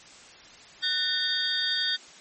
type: tone cluster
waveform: sine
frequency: 1494 / 1823 / 3269 / 3635 / 4628 Hz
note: F#6 / A#6 / G#7 / A#7 / D8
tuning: +16 / -39 / -28 / -44 / -26 cents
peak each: -34 / -33 / -32 / -28 / -30 dBFS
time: 0.82-1.97 s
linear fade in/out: 20 ms
effects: white hiss -49 dBFS RMS until 2.2 s + MP3 32 kbps